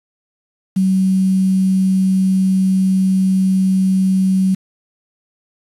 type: tone with quantisation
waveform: sine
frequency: 189.1 Hz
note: F#3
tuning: 38 cents sharp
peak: -11 dBFS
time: 0.76-4.55 s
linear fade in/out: 10 ms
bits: 6
effects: resampled to 32000 Hz